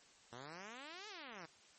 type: exponential two-way sweep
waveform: 5% pulse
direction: up then down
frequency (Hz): 113.5 to 441 to 154.7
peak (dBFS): -38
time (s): 0.32-1.46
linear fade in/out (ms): 5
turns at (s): 1.08
effects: white hiss -65 dBFS RMS until 1.78 s + MP3 32 kbps